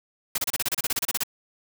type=noise bursts; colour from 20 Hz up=white; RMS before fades=-25 dBFS; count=15; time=0.35-1.235 s; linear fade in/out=5 ms; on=31 ms; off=30 ms; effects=none